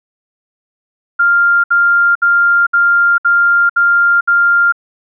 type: tone bursts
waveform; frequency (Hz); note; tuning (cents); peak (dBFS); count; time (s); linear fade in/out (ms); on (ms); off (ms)
sine; 1396.9; F6; 0; -7; 7; 1.19-4.724; 10; 450; 64
effects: none